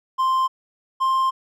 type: tone pair in turn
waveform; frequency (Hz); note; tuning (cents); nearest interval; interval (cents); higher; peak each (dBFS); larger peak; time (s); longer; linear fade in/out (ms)
triangle; 1046.5 / 1053.8; C6 / C6; 0 / +12; unison; 12; second; -15; neither; 0.18-0.48 / 1-1.31; second; 20
effects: none